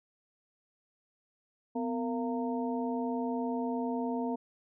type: harmonic tone with a mistuned harmonic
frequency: 229.8 Hz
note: A#3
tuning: 25 cents flat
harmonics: 1 / 2 / 3 / 4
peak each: -32 / -37 / -39 / -40 dBFS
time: 1.75-4.36 s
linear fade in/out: 10 ms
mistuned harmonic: 1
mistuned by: +150 cents
effects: none